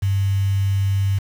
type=tone with quantisation; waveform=sine; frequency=98 Hz; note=G2; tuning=in tune; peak=-16 dBFS; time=0.02-1.19 s; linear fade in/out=10 ms; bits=6; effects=none